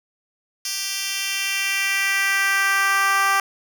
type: tone with high-pass filter sweep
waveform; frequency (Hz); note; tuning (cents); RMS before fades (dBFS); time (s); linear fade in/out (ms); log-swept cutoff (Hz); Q
10% pulse; 392; G4; 0; -21; 0.65-3.4; 2; 4400 to 1000; 1.9
effects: none